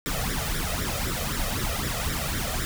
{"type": "noise with flanger", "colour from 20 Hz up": "pink", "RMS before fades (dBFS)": -28, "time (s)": [0.06, 2.65], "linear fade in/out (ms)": 0, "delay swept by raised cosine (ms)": [0.54, 1.64], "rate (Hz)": 3.9, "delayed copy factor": 0.75, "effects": []}